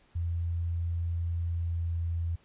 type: tone with pitch glide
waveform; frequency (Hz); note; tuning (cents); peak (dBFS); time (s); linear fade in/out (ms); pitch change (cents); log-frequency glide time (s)
sine; 84.9 to 84.26; F2 to E2; -48 to +38; -28; 0.15-2.36; 10; -14; 1.45-1.95
effects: pink hiss -64 dBFS RMS until 2.44 s + resampled to 8000 Hz